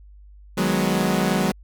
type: chord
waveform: sawtooth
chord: G# minor seventh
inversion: second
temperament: equal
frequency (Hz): 155.56 / 185 / 207.7 / 246.9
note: D#3 / F#3 / G#3 / B3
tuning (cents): 0 / 0 / 0 / 0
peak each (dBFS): -24 / -18 / -20 / -23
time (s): 0.57-1.52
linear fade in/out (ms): 10
effects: added 50 Hz sine -43 dBFS peak until 1.63 s